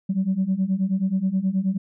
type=beating tone pair; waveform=sine; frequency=185 / 194.4 Hz; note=F#3 / G3; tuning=0 / -14 cents; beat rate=9.4 Hz; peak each=-23 / -21 dBFS; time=0.09-1.78 s; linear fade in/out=10 ms; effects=tanh soft clip ceiling -14 dBFS